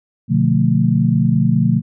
sine chord, B half-diminished seventh, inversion none, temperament just, 123.47 / 148.16 / 177.8 / 222.2 Hz, B2 / D3 / F3 / A3, 0 / +16 / +31 / +17 cents, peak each -17 dBFS, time 0.28-1.82 s, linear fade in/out 50 ms, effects none

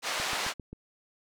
pink band-pass noise, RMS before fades -32 dBFS, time 0.02-0.54 s, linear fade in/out 50 ms, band 750 to 6400 Hz, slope 12 dB/octave
click train, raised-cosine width 3 ms, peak -28 dBFS, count 5, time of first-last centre 0.2-0.73 s, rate 7.55 Hz
effects none

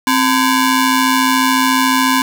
sawtooth ring-modulated tone, 640 Hz, D#5, 49 cents sharp, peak -4 dBFS, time 0.07-2.22 s, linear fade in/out 2 ms, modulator 377 Hz, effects none

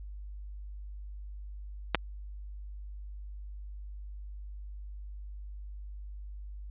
clicks, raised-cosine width 0.3 ms, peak -7 / -16 dBFS, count 2, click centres 1.947 / 1.953 s, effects added 50 Hz sine -40 dBFS peak until 6.7 s + resampled to 8000 Hz

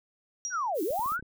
sine tone with exponential decay, 5720 Hz, F8, 41 cents sharp, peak -28 dBFS, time 0.45-0.7 s, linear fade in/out 0 ms, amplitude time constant 53 ms
sine linear two-way sweep, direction down then up, 1575 to 290.6 to 1575 Hz, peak -27 dBFS, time 0.5-1.21 s, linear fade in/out 50 ms, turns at 0.83 s
violet noise, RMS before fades -42 dBFS, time 0.74-1.17 s, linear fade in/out 50 ms
clicks, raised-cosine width 3 ms, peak -35 dBFS, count 6, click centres 0.906 / 0.994 / 1.06 / 1.12 / 1.194 / 1.226 s
effects none

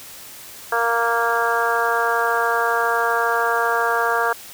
harmonic tone, 232.6 Hz, A#3, 4 cents flat, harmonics 2 / 3 / 4 / 5 / 6 / 7, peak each -24 / -24 / -24 / -24 / -24 / -24 dBFS, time 0.72-4.33 s, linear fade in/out 5 ms, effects white hiss -39 dBFS RMS until 4.53 s

